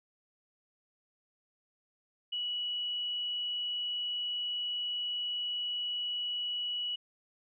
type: tone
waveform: sine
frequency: 2935 Hz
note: F#7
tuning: 15 cents flat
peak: -32 dBFS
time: 2.32-6.96 s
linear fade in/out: 10 ms
effects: none